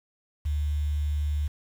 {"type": "tone with quantisation", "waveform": "sine", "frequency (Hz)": 74, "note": "D2", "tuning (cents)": 14, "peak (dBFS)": -24, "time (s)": [0.45, 1.48], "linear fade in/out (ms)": 10, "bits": 8, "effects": []}